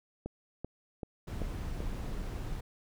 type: click train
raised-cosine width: 2 ms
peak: -24 dBFS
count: 5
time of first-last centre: 0.26-1.804 s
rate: 2.59 Hz
type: noise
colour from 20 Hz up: brown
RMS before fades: -37 dBFS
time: 1.27-2.61 s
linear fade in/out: 10 ms
effects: none